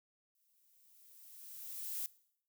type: noise with exponential growth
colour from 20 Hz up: violet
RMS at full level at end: -38 dBFS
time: 0.35-2.06 s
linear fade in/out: 1 ms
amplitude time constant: 370 ms
effects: noise-tail reverb RT60 0.7 s tail -21 dB re dry